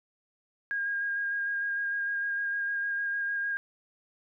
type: tone with vibrato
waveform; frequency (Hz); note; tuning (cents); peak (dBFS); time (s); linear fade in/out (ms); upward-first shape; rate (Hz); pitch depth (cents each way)
sine; 1623; G#6; -40; -28; 0.71-3.57; 0; square; 6.6; 12
effects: none